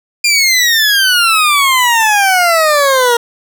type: exponential sweep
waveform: 20% pulse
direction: down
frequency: 2421 to 466.2 Hz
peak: -3 dBFS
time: 0.24-3.17 s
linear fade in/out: 5 ms
effects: none